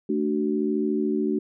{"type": "chord", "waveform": "sine", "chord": "D major", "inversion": "second", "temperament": "equal with one note detuned", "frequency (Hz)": [220, 293.7, 374.9], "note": ["A3", "D4", "F#4"], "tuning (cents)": [0, 0, 23], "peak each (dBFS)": -26, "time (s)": [0.09, 1.39], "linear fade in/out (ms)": 5, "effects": []}